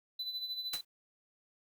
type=tone with tremolo; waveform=triangle; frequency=4000 Hz; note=B7; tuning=21 cents sharp; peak=-33 dBFS; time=0.19-0.81 s; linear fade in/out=5 ms; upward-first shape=sine; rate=13 Hz; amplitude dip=60%
type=noise with exponential decay; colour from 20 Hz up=white; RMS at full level=-34 dBFS; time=0.73-0.85 s; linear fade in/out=5 ms; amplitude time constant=25 ms
effects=none